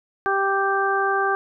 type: harmonic tone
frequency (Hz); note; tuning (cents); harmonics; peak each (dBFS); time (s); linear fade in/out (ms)
392; G4; 0; 1 / 2 / 3 / 4; -24 / -24 / -24 / -24; 0.26-1.35; 0
effects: none